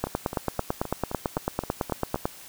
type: two click trains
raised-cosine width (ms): 1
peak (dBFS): -10 / -18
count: 21 / 9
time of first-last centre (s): 0.04-2.255 / 0.07-2.159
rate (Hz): 9.03 / 3.83
effects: white hiss -46 dBFS RMS until 2.48 s